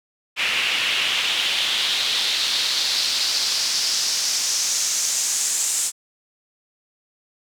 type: noise with band-pass filter sweep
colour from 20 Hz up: pink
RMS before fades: -22 dBFS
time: 0.36-5.92 s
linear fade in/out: 50 ms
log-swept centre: 2600 to 7700 Hz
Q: 2.9
effects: none